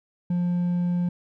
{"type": "tone with hard clipping", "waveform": "triangle", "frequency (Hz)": 176.2, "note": "F3", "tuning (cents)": 16, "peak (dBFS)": -22, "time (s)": [0.3, 1.09], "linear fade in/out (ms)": 5, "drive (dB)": 5, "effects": []}